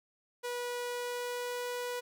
sawtooth tone with pitch glide, 487.1 to 489.9 Hz, B4 to B4, -24 to -14 cents, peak -31 dBFS, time 0.43-2.01 s, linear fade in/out 20 ms, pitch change +10 cents, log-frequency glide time 0.85-1.68 s, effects none

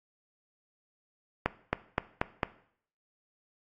accelerating click train, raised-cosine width 0.5 ms, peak -10 dBFS, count 5, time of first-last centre 1.46-2.432 s, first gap 270 ms, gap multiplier 0.93, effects noise-tail reverb RT60 0.6 s tail -17 dB re dry + AAC 48 kbps

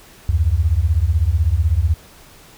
sine beating tone pair, 72.6 / 88.6 Hz, D2 / F2, -19 / +25 cents, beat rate 16 Hz, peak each -16 dBFS, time 0.29-1.94 s, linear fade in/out 0 ms, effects pink hiss -45 dBFS RMS until 2.57 s

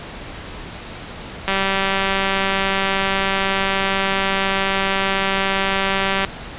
click train, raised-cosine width 0.3 ms, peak -3 dBFS, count 926, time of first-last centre 1.48-6.248 s, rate 194 Hz, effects pink hiss -33 dBFS RMS until 6.58 s + resampled to 8000 Hz

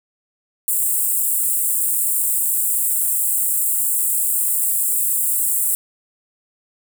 pink high-pass noise, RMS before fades -19 dBFS, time 0.68-5.75 s, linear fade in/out 0 ms, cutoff 7700 Hz, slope 96 dB/octave, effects none

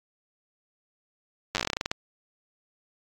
slowing click train, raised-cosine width 0.2 ms, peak -9 dBFS, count 15, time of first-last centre 1.55-1.915 s, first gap 9 ms, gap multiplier 1.15, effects AAC 48 kbps

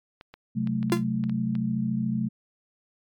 clicks, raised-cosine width 0.3 ms, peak -27 dBFS, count 9, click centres 0.211 / 0.34 / 0.673 / 0.829 / 0.899 / 0.971 / 1.239 / 1.296 / 1.553 s
sine chord, F# diminished, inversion second, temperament equal with one note detuned, 130.81 / 185 / 218.6 Hz, C3 / F#3 / A3, 0 / 0 / -11 cents, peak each -30 / -30 / -26 dBFS, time 0.55-2.29 s, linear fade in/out 20 ms
45% pulse tone with exponential decay, 344 Hz, F4, 26 cents flat, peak -17 dBFS, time 0.92-1.04 s, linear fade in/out 1 ms, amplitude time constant 24 ms
effects MP3 96 kbps

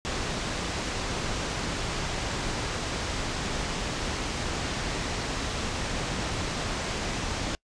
pink low-pass noise, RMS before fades -31 dBFS, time 0.05-7.55 s, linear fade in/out 0 ms, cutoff 7300 Hz, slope 24 dB/octave, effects noise-tail reverb RT60 0.1 s tail -26 dB re dry + resampled to 22050 Hz

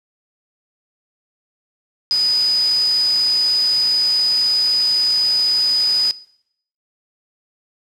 sine tone in noise, 4978 Hz, D#8, in tune, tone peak -13 dBFS, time 2.11-6.11 s, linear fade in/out 0 ms, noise white, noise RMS -31 dBFS, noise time 2.11-6.11 s, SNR +15 dB, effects noise-tail reverb RT60 0.7 s tail -20 dB re dry + low-pass 9000 Hz 12 dB/octave

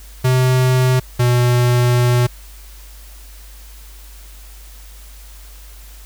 square tone pair in turn, 128.2 / 122.43 Hz, C3 / B2, -35 / -15 cents, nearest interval minor second, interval 80 cents, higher first, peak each -12 dBFS, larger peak neither, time 0.24-1 / 1.19-2.27 s, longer second, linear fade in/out 10 ms, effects added 50 Hz sine -36 dBFS peak until 6.05 s + white hiss -44 dBFS RMS until 6.05 s

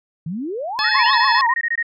sine exponential sweep, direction up, 150.2 to 3961 Hz, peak -23 dBFS, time 0.26-1.15 s, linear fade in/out 5 ms
harmonic tone, 859 Hz, A5, 42 cents flat, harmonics 1 / 2 / 3 / 4 / 5 / 6, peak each -25 / -23 / -28 / -28 / -24 / -25 dBFS, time 0.79-1.41 s, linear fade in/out 0 ms
sine tone bursts, 1864.7 Hz, A#6, in tune, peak -17 dBFS, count 14, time 0.84-1.828 s, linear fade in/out 5 ms, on 52 ms, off 20 ms
sine tone with vibrato, 1003 Hz, B5, 26 cents sharp, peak -15 dBFS, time 0.94-1.54 s, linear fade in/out 10 ms, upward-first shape triangle, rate 7 Hz, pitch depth 190 cents each way
effects none

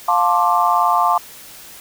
sine chord, D minor seventh, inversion first, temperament just, 704.8 / 881 / 1057.2 / 1174.7 Hz, F5 / A5 / C6 / D6, +16 / +2 / +18 / 0 cents, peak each -18 dBFS, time 0.08-1.18 s, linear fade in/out 5 ms, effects white hiss -39 dBFS RMS until 1.8 s

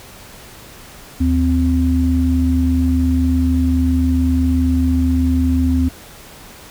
sine tone pair together, 76.99 / 258.7 Hz, D#2 / C4, -18 / -19 cents, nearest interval octave + major sixth, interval 2099 cents, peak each -15 dBFS, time 1.2-5.89 s, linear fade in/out 10 ms, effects pink hiss -39 dBFS RMS until 6.7 s

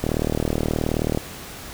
click train, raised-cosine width 2 ms, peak -8 dBFS, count 45, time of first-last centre 0.04-1.174 s, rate 38.8 Hz, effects pink hiss -37 dBFS RMS until 1.73 s

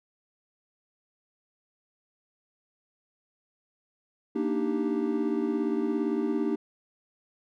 triangle chord, Eb major seventh, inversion second, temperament equal, 233.1 / 293.7 / 311.1 / 392 Hz, Bb3 / D4 / Eb4 / G4, 0 / 0 / 0 / 0 cents, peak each -29 dBFS, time 4.35-6.56 s, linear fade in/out 10 ms, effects none

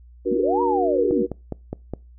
sine chord, D augmented, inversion none, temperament equal with one note detuned, 293.7 / 370 / 475.7 Hz, D4 / F#4 / A#4, 0 / 0 / +35 cents, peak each -26 / -22 / -23 dBFS, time 0.25-1.27 s, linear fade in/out 20 ms
sine linear two-way sweep, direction up then down, 191.8 to 978 to 191.8 Hz, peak -21 dBFS, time 0.31-1.23 s, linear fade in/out 10 ms, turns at 0.62 s
click train, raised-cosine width 2 ms, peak -14 dBFS, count 5, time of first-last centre 1.11-1.936 s, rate 4.84 Hz
effects noise-tail reverb RT60 0.3 s tail -25 dB re dry + added 60 Hz sine -44 dBFS peak until 2.18 s

